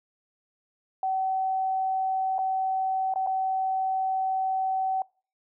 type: tone with dropouts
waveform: sine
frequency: 761 Hz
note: F#5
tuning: 48 cents sharp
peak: -24 dBFS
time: 1.03-5.02 s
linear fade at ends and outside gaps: 2 ms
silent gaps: 2.383-2.389 / 3.139-3.158 / 3.265-3.271 s
effects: noise-tail reverb RT60 0.4 s tail -25 dB re dry